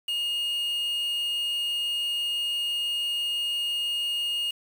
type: tone with quantisation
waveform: triangle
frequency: 2851 Hz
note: F7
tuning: 35 cents sharp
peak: -24 dBFS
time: 0.08-4.51 s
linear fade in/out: 5 ms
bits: 7
effects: none